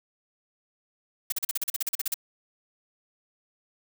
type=noise bursts; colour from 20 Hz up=blue; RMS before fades=-27 dBFS; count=14; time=1.3-2.142 s; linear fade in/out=5 ms; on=23 ms; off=40 ms; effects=none